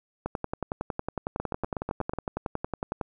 two click trains, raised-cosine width 1 ms, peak -16 / -15 dBFS, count 7 / 31, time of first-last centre 1.4-2.135 / 0.26-3.012 s, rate 8.16 / 10.9 Hz, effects none

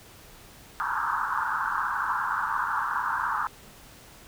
pink band-pass noise, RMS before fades -28 dBFS, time 0.8-3.47 s, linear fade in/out 0 ms, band 870 to 1600 Hz, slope 96 dB/octave, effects pink hiss -50 dBFS RMS until 4.27 s

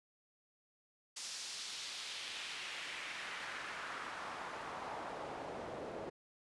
pink noise with band-pass filter sweep, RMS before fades -45 dBFS, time 1.16-6.1 s, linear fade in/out 10 ms, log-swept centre 5800 to 470 Hz, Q 1.4, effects resampled to 24000 Hz

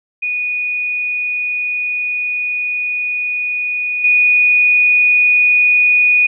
sine tone with level steps, 2467 Hz, D#7, 15 cents flat, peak -16 / -8 dBFS, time 0.22-6.27 s, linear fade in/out 10 ms, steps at 4.04 s, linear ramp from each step 5 ms, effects none

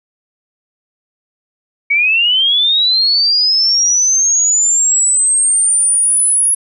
sine linear sweep, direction up, 2228 to 10548 Hz, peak -9 dBFS, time 1.9-6.55 s, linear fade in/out 10 ms, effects none

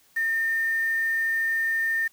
sine tone with quantisation, 1813 Hz, A#6, 49 cents flat, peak -22 dBFS, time 0.16-2.08 s, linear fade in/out 10 ms, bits 7, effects white hiss -60 dBFS RMS until 2.12 s

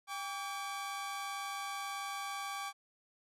sawtooth tone pair together, 797.4 / 1147 Hz, G5 / D6, +29 / -41 cents, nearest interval tritone, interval 630 cents, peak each -38 / -37 dBFS, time 0.07-2.73 s, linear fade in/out 50 ms, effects low-pass 12000 Hz 12 dB/octave

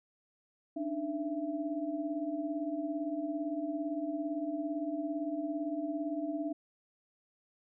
sine tone cluster, 285.1 / 302.8 / 667 Hz, C#4 / D#4 / E5, +49 / -47 / +20 cents, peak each -39 / -35 / -39 dBFS, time 0.76-6.53 s, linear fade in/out 10 ms, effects none

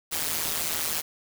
white noise with amplitude modulation, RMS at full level -25 dBFS, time 0.11-1.02 s, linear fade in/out 20 ms, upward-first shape sine, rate 159 Hz, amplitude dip 85%, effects none

